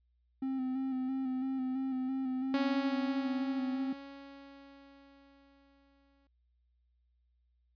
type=tone with vibrato; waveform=triangle; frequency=261.6 Hz; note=C4; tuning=in tune; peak=-30 dBFS; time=0.42-3.93 s; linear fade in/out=5 ms; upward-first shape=square; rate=3 Hz; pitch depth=25 cents each way
type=tone with exponential decay; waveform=sawtooth; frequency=277.2 Hz; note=C#4; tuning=in tune; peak=-26 dBFS; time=2.54-6.27 s; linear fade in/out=2 ms; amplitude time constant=810 ms
effects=added 60 Hz sine -70 dBFS peak until 7.75 s + resampled to 11025 Hz